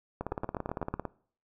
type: two click trains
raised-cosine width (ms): 1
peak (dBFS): -19 / -19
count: 6 / 16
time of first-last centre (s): 0.32-0.94 / 0.21-1.053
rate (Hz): 8.07 / 17.8
effects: noise-tail reverb RT60 0.5 s tail -21 dB re dry